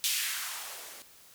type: noise with band-pass filter sweep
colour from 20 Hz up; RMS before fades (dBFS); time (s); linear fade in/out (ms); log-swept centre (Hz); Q
violet; -35; 0.04-1.02; 0; 3200 to 320; 1.6
effects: white hiss -56 dBFS RMS until 1.34 s